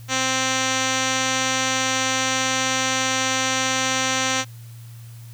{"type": "tone with low-pass filter", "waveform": "5% pulse", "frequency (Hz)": 261.6, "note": "C4", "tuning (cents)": 0, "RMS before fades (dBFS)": -22, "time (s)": [0.08, 4.45], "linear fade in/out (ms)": 50, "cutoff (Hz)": 5700, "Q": 9.9, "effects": ["added 116 Hz sine -37 dBFS peak until 5.33 s", "white hiss -51 dBFS RMS until 5.33 s"]}